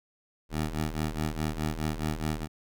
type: ring-modulated tone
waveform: 15% pulse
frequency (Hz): 77.78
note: D#2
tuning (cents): 0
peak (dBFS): -20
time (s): 0.49-2.48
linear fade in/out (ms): 50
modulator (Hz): 36.5
effects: none